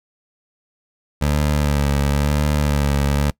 20% pulse tone with vibrato, 72.4 Hz, D2, 24 cents flat, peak -11 dBFS, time 1.21-3.31 s, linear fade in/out 10 ms, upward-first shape sine, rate 0.98 Hz, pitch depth 47 cents each way, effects noise-tail reverb RT60 0.1 s tail -23 dB re dry

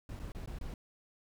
brown noise with dropouts, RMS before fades -42 dBFS, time 0.09-0.74 s, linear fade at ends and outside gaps 2 ms, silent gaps 0.193-0.197 / 0.32-0.348 / 0.46-0.474 / 0.587-0.611 s, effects none

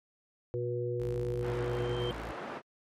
harmonic tone, 121.2 Hz, B2, 32 cents flat, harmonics 1 / 3 / 4, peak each -35 / -35 / -35 dBFS, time 0.54-2.11 s, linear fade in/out 0 ms
sawtooth tone, 55.8 Hz, A1, 25 cents sharp, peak -37 dBFS, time 0.99-2.33 s, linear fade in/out 20 ms
sine tone with exponential growth, 3136 Hz, G7, in tune, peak -38 dBFS, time 1.28-2.11 s, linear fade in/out 2 ms, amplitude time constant 180 ms
pink band-pass noise, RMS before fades -41 dBFS, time 1.41-2.62 s, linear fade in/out 50 ms, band 280 to 1600 Hz, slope 12 dB/octave
effects MP3 64 kbps

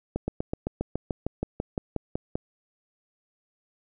slowing click train, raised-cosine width 2 ms, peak -14 dBFS, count 15, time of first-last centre 0.16-2.355 s, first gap 120 ms, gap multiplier 1.04, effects none

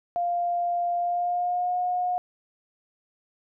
sine tone with pitch glide, 698.5 to 721 Hz, F5 to F#5, 0 to -45 cents, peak -23 dBFS, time 0.16-2.18 s, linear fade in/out 0 ms, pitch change +55 cents, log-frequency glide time 0.98-1.77 s, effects none

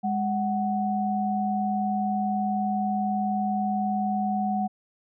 sine tone pair together, 205.4 / 744 Hz, G#3 / F#5, -19 / +9 cents, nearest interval octave + minor seventh, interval 2228 cents, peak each -26 dBFS, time 0.03-4.68 s, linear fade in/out 20 ms, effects none

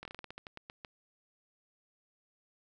slowing click train, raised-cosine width 0.3 ms, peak -28 dBFS, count 13, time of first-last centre 0.03-0.848 s, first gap 22 ms, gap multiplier 1.19, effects none

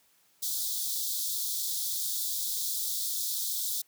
white high-pass noise, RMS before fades -32 dBFS, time 0.42-3.82 s, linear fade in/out 10 ms, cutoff 3400 Hz, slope 96 dB/octave, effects white hiss -66 dBFS RMS until 3.87 s + high-pass 100 Hz 12 dB/octave

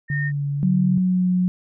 sine tone, 1832 Hz, A#6, 31 cents flat, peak -25 dBFS, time 0.08-0.32 s, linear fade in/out 50 ms
sine tone with vibrato, 143.3 Hz, D3, 42 cents flat, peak -21 dBFS, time 0.1-0.98 s, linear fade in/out 2 ms, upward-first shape sine, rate 1.9 Hz, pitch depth 15 cents each way
sine tone with pitch glide, 185 to 181.72 Hz, F#3 to F#3, 0 to -31 cents, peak -16 dBFS, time 0.63-1.48 s, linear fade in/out 0 ms, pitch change -31 cents, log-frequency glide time 0.93-1.29 s
effects none

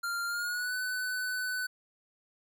square tone with pitch glide, 1393 to 1501.6 Hz, F6 to F#6, -5 to +25 cents, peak -32 dBFS, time 0.03-1.67 s, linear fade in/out 10 ms, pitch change +130 cents, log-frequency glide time 0.27-0.75 s, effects none

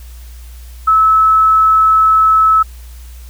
sine tone, 1300 Hz, E6, 24 cents flat, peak -6 dBFS, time 0.87-2.63 s, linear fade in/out 10 ms, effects added 60 Hz sine -30 dBFS peak until 3.29 s + white hiss -44 dBFS RMS until 3.29 s

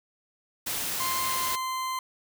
white noise, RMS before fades -31 dBFS, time 0.66-1.56 s, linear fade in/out 10 ms
40% pulse tone with pitch glide, 1046.5 to 1036.9 Hz, C6 to C6, 0 to -16 cents, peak -28 dBFS, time 1-1.99 s, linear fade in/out 2 ms, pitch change -16 cents, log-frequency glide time 1.28-1.46 s
effects none

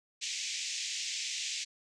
white band-pass noise, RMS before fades -37 dBFS, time 0.21-1.65 s, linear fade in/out 20 ms, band 2100 to 7300 Hz, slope 48 dB/octave, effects none

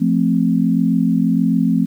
sine chord, F major, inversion none, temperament equal with one note detuned, 173.41 / 220 / 261.6 Hz, F3 / A3 / C4, -12 / 0 / 0 cents, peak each -17 dBFS, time 0-1.86 s, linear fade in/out 20 ms, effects 8-bit

